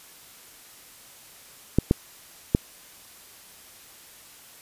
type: clicks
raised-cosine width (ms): 3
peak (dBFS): -4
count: 3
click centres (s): 1.786 / 1.911 / 2.549
effects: white hiss -49 dBFS RMS until 4.61 s + resampled to 32000 Hz